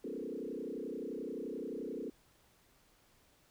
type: tone with frequency modulation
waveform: sine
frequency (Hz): 353.8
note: F4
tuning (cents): +23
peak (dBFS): -38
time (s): 0.04-2.1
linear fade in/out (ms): 5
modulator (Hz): 31.5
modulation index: 3.9
effects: pink hiss -68 dBFS RMS until 3.5 s